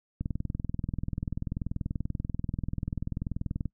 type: click train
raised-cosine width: 5 ms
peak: -19 dBFS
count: 72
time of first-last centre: 0.21-3.657 s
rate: 20.6 Hz
effects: noise-tail reverb RT60 0.1 s tail -25 dB re dry